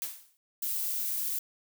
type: noise with exponential decay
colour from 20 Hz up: blue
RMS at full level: -32 dBFS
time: 0.02-0.37 s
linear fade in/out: 0 ms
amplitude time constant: 74 ms
type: noise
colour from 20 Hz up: violet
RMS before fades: -32 dBFS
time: 0.62-1.39 s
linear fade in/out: 5 ms
effects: none